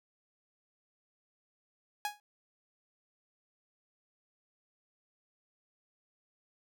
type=tone with exponential decay; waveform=sawtooth; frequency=830.6 Hz; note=G#5; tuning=in tune; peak=-26 dBFS; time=2.05-2.2 s; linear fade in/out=1 ms; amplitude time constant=32 ms; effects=none